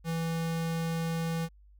square tone, 164.81 Hz, E3, in tune, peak -30 dBFS, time 0.04-1.49 s, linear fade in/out 50 ms, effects added 50 Hz sine -54 dBFS peak until 1.79 s

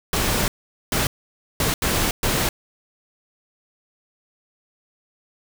pink noise bursts at uneven times, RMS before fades -21 dBFS, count 5, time 0.13-0.48 / 0.92-1.07 / 1.6-1.74 / 1.82-2.11 / 2.23-2.49 s, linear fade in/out 2 ms, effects none

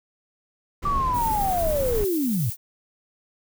brown noise, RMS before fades -29 dBFS, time 0.82-2.05 s, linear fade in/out 10 ms
sine linear sweep, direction down, 1174.7 to 98 Hz, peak -21 dBFS, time 0.85-2.5 s, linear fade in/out 5 ms
violet noise with tremolo, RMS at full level -32 dBFS, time 1.13-2.57 s, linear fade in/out 50 ms, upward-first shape sine, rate 11 Hz, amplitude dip 25%
effects none

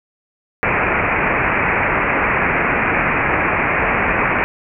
white low-pass noise, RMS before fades -17 dBFS, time 0.63-4.44 s, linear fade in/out 0 ms, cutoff 2500 Hz, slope 96 dB/octave, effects none

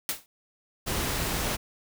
white noise with exponential decay, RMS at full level -25 dBFS, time 0.09-0.26 s, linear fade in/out 1 ms, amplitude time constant 35 ms
pink noise, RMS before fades -29 dBFS, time 0.86-1.57 s, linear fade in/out 20 ms
effects none

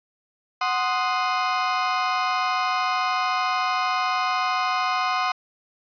35% pulse chord, C diminished, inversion second, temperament equal, 740 / 1046.5 / 1244.5 Hz, Gb5 / C6 / Eb6, 0 / 0 / 0 cents, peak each -24 dBFS, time 0.61-5.32 s, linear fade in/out 5 ms, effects resampled to 11025 Hz + 9-bit

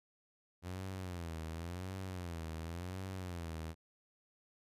sawtooth tone with vibrato, 87.31 Hz, F2, in tune, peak -37 dBFS, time 0.62-3.75 s, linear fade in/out 50 ms, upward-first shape sine, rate 0.92 Hz, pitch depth 150 cents each way, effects resampled to 32000 Hz

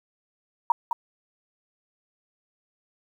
sine tone with echo, 940 Hz, A#5, 14 cents sharp, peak -15 dBFS, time 0.7-0.72 s, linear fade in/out 2 ms, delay 210 ms, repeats 1, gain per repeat -7 dB, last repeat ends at 0.93 s, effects 9-bit

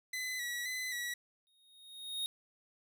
sawtooth tone with vibrato, 1975.5 Hz, B6, in tune, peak -33 dBFS, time 0.13-1.14 s, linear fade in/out 5 ms, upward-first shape square, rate 1.9 Hz, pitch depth 37 cents each way
square tone with exponential growth, 3729 Hz, A#7, in tune, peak -33 dBFS, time 1.47-2.26 s, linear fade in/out 0 ms, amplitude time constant 170 ms
effects none

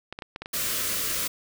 clicks, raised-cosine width 0.3 ms, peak -19 dBFS, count 6, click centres 0.126 / 0.189 / 0.222 / 0.361 / 0.42 / 0.459 s
white band-stop noise, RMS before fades -28 dBFS, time 0.53-1.28 s, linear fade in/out 10 ms, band 690 to 1000 Hz, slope 96 dB/octave
effects none

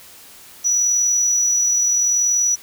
sine tone with amplitude modulation, 5880 Hz, F#8, 12 cents flat, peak -12 dBFS, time 0.64-2.56 s, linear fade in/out 20 ms, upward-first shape sine, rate 40.7 Hz, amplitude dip 30%, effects tanh soft clip ceiling -10 dBFS + white hiss -43 dBFS RMS until 2.62 s

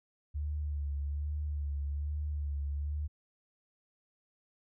sine tone with vibrato, 72.9 Hz, D2, 12 cents flat, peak -32 dBFS, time 0.34-3.08 s, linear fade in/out 20 ms, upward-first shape sine, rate 1.2 Hz, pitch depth 44 cents each way, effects none

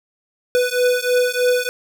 square beating tone pair, 493.9 / 497.1 Hz, B4 / B4, 0 / +11 cents, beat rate 3.2 Hz, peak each -19 dBFS, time 0.55-1.69 s, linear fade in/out 0 ms, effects none

